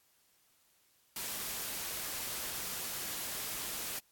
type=noise; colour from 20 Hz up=white; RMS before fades=-39 dBFS; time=1.16-3.99 s; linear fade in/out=2 ms; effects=white hiss -70 dBFS RMS until 4.11 s + AAC 64 kbps